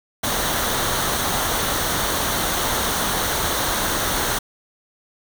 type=noise with comb filter; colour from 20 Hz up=pink; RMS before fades=-22 dBFS; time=0.23-4.39 s; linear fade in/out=10 ms; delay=0.4 ms; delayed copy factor=-0.5; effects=none